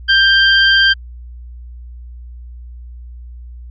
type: tone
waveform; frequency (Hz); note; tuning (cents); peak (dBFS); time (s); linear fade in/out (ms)
25% pulse; 1579; G6; +12; -4; 0.08-0.94; 20
effects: added 60 Hz sine -30 dBFS peak until 3.7 s + resampled to 16000 Hz